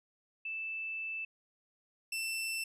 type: tone pair in turn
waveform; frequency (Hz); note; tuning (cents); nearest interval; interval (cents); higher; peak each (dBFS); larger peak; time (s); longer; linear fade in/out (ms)
sine / sawtooth; 2640 / 2671; E7 / E7; +2 / +22; unison; 20; second; -36 / -31; second; 0.45-1.25 / 2.12-2.64; first; 5
effects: resampled to 32000 Hz